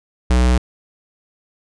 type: tone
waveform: square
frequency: 61.74 Hz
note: B1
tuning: in tune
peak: -12 dBFS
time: 0.3-0.58 s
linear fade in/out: 5 ms
effects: resampled to 22050 Hz